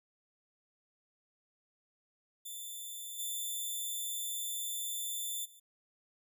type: tone with level steps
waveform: 5% pulse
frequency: 3536 Hz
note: A7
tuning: 8 cents sharp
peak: -34 / -28 / -48 dBFS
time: 2.45-5.6 s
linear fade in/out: 10 ms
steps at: 3.18 / 5.44 s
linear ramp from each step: 20 ms
effects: none